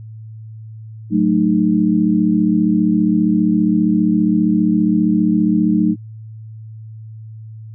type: chord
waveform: sine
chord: D# diminished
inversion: first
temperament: equal with one note detuned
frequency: 185 / 220 / 306.7 Hz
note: F#3 / A3 / D#4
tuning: 0 / 0 / -25 cents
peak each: -16 dBFS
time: 1.1-5.96 s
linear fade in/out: 50 ms
effects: added 110 Hz sine -31 dBFS peak until 7.74 s